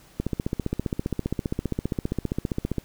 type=click train; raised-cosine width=3 ms; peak=-12 dBFS; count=40; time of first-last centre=0.2-2.783 s; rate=15.1 Hz; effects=pink hiss -54 dBFS RMS until 2.84 s